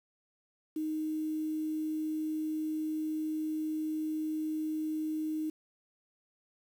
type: tone with quantisation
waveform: sine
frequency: 311.1 Hz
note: D#4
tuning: in tune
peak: -31 dBFS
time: 0.76-5.5 s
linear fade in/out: 5 ms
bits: 9
effects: none